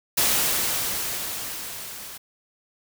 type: noise with level ramp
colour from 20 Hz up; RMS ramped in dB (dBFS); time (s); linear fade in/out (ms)
white; -20 to -39; 0.17-2.18; 10
effects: none